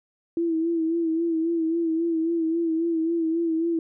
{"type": "tone with vibrato", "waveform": "sine", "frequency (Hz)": 329.6, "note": "E4", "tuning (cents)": 0, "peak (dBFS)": -21, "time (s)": [0.37, 3.79], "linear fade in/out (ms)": 2, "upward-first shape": "sine", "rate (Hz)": 3.7, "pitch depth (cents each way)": 50, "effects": []}